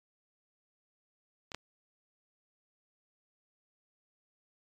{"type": "clicks", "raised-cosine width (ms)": 0.2, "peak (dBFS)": [-26, -19], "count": 2, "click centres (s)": [1.518, 1.546], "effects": ["AAC 48 kbps"]}